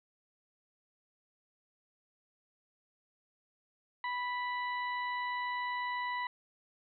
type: harmonic tone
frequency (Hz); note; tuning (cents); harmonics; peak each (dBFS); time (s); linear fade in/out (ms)
986; B5; -3; 1 / 2 / 3 / 4; -35 / -38 / -51 / -49; 4.04-6.27; 2
effects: none